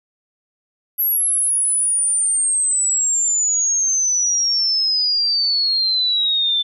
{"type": "exponential sweep", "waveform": "sine", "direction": "down", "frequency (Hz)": [11730, 3520], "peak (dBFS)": -15, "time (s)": [0.98, 6.63], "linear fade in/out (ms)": 20, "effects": []}